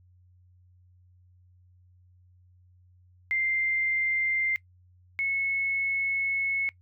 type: tone pair in turn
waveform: sine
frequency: 2093 / 2194 Hz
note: C7 / C#7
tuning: 0 / -18 cents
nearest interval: minor second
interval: 82 cents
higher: second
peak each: -24 / -25 dBFS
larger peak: first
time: 3.31-4.56 / 5.19-6.69 s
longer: second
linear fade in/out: 0 ms
effects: noise-tail reverb RT60 0.1 s tail -21 dB re dry + added 90 Hz sine -56 dBFS peak until 6.81 s